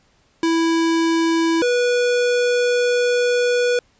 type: tone pair in turn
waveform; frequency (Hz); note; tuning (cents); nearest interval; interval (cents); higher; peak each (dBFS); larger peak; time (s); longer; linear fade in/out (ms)
square; 329.6 / 488; E4 / B4; 0 / -21; perfect fifth; 679; second; -16; neither; 0.43-1.62 / 1.62-3.79; second; 2
effects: pink hiss -59 dBFS RMS until 3.99 s + resampled to 16000 Hz